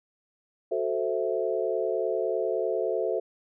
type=chord; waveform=sine; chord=F# half-diminished seventh; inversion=none; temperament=equal; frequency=370 / 440 / 523.3 / 659.3 Hz; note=F#4 / A4 / C5 / E5; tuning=0 / 0 / 0 / 0 cents; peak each=-31 / -29 / -31 / -31 dBFS; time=0.71-3.2 s; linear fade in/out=10 ms; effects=none